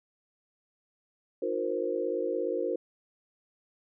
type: chord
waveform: sine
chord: C half-diminished seventh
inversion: first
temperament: equal with one note detuned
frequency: 311.1 / 360.7 / 466.2 / 523.3 Hz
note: Eb4 / Gb4 / Bb4 / C5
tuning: 0 / -44 / 0 / 0 cents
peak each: -37 / -33 / -32 / -33 dBFS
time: 1.42-2.76 s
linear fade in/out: 5 ms
effects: none